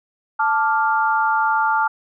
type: chord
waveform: sine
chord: D minor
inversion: second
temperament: equal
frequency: 880 / 1174.7 / 1396.9 Hz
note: A5 / D6 / F6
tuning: 0 / 0 / 0 cents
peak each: -18 / -23 / -20 dBFS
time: 0.39-1.88 s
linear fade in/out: 10 ms
effects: none

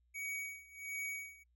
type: tone with tremolo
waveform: square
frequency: 2255 Hz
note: C#7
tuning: 29 cents sharp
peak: -39 dBFS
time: 0.14-1.44 s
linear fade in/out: 20 ms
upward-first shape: sine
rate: 1.4 Hz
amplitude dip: 90%
effects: noise-tail reverb RT60 0.1 s tail -25 dB re dry + added 60 Hz sine -70 dBFS peak until 1.55 s

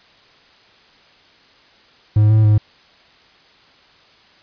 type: tone with pitch steps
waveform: triangle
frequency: 106.2 / 108.8 / 106.1 Hz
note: G#2 / A2 / G#2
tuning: +39 / -19 / +38 cents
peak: -7 dBFS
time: 2.16-2.58 s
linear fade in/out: 5 ms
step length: 140 ms
effects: white hiss -50 dBFS RMS until 4.42 s + resampled to 11025 Hz

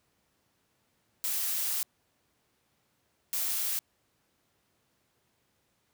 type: noise bursts at uneven times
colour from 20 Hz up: blue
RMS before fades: -31 dBFS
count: 2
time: 1.24-1.83 / 3.33-3.79 s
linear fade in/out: 0 ms
effects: pink hiss -73 dBFS RMS until 5.93 s + high-pass 80 Hz 12 dB/octave

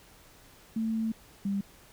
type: tone pair in turn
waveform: sine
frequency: 222.9 / 198.58 Hz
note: A3 / G3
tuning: +23 / +23 cents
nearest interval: major second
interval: 200 cents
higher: first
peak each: -27 dBFS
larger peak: neither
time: 0.76-1.12 / 1.45-1.61 s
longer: first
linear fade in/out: 5 ms
effects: pink hiss -56 dBFS RMS until 1.92 s

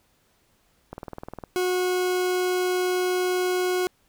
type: click train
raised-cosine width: 1 ms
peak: -21 dBFS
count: 11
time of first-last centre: 0.93-1.438 s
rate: 19.7 Hz
type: tone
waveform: 40% pulse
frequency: 364.3 Hz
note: F#4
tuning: 27 cents flat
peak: -21 dBFS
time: 1.56-3.87 s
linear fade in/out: 0 ms
effects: pink hiss -65 dBFS RMS until 4.08 s

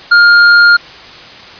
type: tone with hard clipping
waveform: sine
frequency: 1411 Hz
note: F6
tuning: 17 cents sharp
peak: -4 dBFS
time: 0.11-0.77 s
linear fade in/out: 10 ms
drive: 9 dB
effects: white hiss -32 dBFS RMS until 1.59 s + resampled to 11025 Hz

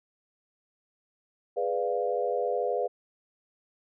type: chord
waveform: sine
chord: G# diminished seventh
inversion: none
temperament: equal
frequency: 415.3 / 493.9 / 587.3 / 698.5 Hz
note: G#4 / B4 / D5 / F5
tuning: 0 / 0 / 0 / 0 cents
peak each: -32 / -29 / -33 / -32 dBFS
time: 1.56-2.88 s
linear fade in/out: 20 ms
effects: none

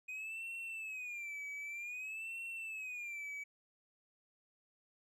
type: tone with vibrato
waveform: triangle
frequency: 2489 Hz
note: D#7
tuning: in tune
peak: -40 dBFS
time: 0.08-3.44 s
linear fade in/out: 10 ms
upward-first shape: sine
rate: 0.53 Hz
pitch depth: 150 cents each way
effects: none

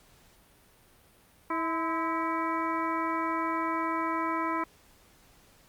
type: harmonic tone with a mistuned harmonic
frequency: 324.9 Hz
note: E4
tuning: 25 cents flat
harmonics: 1 / 2 / 3 / 4 / 5 / 6 / 7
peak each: -33 / -39 / -31 / -34 / -44 / -41 / -41 dBFS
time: 1.5-4.64 s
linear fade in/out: 5 ms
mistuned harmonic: 3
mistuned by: +66 cents
effects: pink hiss -60 dBFS RMS until 5.68 s + Opus 48 kbps

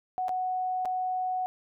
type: tone with dropouts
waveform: sine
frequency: 740 Hz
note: F#5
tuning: in tune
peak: -27 dBFS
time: 0.18-1.46 s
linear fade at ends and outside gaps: 0 ms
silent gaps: 0.283-0.292 / 0.851-0.856 s
effects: none

